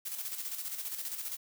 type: noise with tremolo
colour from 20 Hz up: blue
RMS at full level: -37 dBFS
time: 0.05-1.37 s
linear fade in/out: 10 ms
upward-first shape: square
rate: 15 Hz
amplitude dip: 50%
effects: none